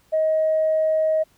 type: tone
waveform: sine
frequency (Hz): 630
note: D#5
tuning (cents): +21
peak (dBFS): -16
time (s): 0.12-1.24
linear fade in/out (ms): 20
effects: tanh soft clip ceiling -12 dBFS + pink hiss -60 dBFS RMS until 1.37 s